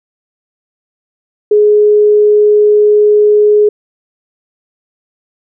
sine tone, 419.1 Hz, G#4, 16 cents sharp, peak -4 dBFS, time 1.51-3.69 s, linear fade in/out 5 ms, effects none

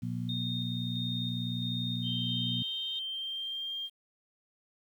harmonic tone, 60 Hz, B1, 49 cents flat, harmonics 2 / 3 / 4, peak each -35 / -37 / -38 dBFS, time 0.02-2.63 s, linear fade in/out 10 ms
sine tone with tremolo, 3676 Hz, A#7, 25 cents flat, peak -35 dBFS, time 0.29-2.99 s, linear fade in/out 2 ms, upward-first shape square, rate 1.5 Hz, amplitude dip 30%
sine tone with pitch glide, 3141 to 3200 Hz, G7 to G7, +3 to +35 cents, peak -34 dBFS, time 2.02-3.9 s, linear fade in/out 50 ms, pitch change +32 cents, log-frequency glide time 2.95-3.76 s
effects 10-bit

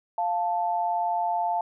sine tone pair together, 698.5 / 880.1 Hz, F5 / A5, 0 / 0 cents, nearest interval major third, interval 400 cents, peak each -26 dBFS, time 0.18-1.61 s, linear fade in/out 2 ms, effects none

